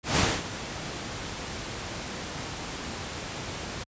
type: noise with ADSR envelope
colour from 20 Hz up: pink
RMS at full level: -21 dBFS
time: 0.03-3.84 s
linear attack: 160 ms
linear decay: 230 ms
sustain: -14 dB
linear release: 11 ms
effects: high-pass 60 Hz 12 dB/octave + resampled to 16000 Hz